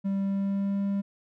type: tone with pitch glide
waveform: triangle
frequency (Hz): 196 to 198.85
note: G3 to G3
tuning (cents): 0 to +25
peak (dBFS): -23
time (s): 0.04-1.02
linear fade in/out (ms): 20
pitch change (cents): +25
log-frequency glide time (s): 0.21-0.81
effects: none